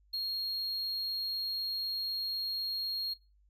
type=tone; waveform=triangle; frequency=4264 Hz; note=C8; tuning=32 cents sharp; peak=-31 dBFS; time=0.13-3.14 s; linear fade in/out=10 ms; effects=noise-tail reverb RT60 0.3 s tail -25 dB re dry + added 50 Hz sine -63 dBFS peak until 3.49 s